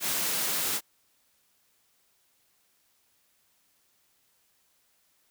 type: high-pass noise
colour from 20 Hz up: white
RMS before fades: -29 dBFS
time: 0-0.81 s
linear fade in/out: 50 ms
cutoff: 120 Hz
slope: 48 dB/octave
effects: white hiss -69 dBFS RMS until 5.3 s